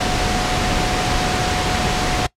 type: tone in noise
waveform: sine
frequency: 731 Hz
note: F#5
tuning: 21 cents flat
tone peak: -24 dBFS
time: 0-2.27 s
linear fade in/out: 10 ms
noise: pink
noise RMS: -19 dBFS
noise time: 0-2.27 s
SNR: -8 dB
effects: noise-tail reverb RT60 0.1 s tail -20 dB re dry + low-pass 6000 Hz 12 dB/octave